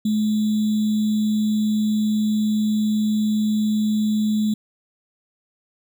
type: tone with sample-and-hold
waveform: sine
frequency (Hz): 213.8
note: A3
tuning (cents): -49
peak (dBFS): -17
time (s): 0.05-4.54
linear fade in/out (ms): 5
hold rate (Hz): 3675
effects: none